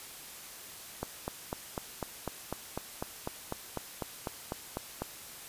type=click train; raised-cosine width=1 ms; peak=-19 dBFS; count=17; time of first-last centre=1.03-5.02 s; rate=4.01 Hz; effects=white hiss -47 dBFS RMS until 5.48 s + resampled to 32000 Hz